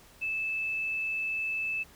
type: tone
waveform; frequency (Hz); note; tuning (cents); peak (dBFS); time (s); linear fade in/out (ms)
sine; 2624; E7; -9; -29; 0.21-1.84; 20
effects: pink hiss -56 dBFS RMS until 1.95 s